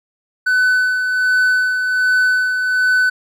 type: tone with tremolo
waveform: triangle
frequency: 1504 Hz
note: F#6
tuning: 28 cents sharp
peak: -9 dBFS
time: 0.46-3.1 s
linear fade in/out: 10 ms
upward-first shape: sine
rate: 1.3 Hz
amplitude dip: 45%
effects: none